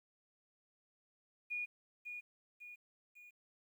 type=tone with echo; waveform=sine; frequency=2445 Hz; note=D#7; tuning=31 cents flat; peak=-37 dBFS; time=1.5-1.66 s; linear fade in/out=20 ms; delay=550 ms; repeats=3; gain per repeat=-6 dB; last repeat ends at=3.31 s; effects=12-bit